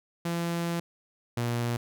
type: tone pair in turn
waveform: sawtooth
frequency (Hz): 170 / 119.1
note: F3 / A#2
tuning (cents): -46 / +38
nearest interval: tritone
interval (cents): 616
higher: first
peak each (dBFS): -24 / -23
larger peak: second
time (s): 0.25-0.8 / 1.37-1.77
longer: first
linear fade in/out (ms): 5
effects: none